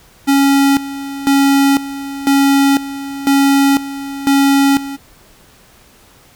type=tone with tremolo; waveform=square; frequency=276.9 Hz; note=C#4; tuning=2 cents flat; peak=-9 dBFS; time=0.27-4.97 s; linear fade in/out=20 ms; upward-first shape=square; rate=1 Hz; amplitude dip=80%; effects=pink hiss -46 dBFS RMS until 6.35 s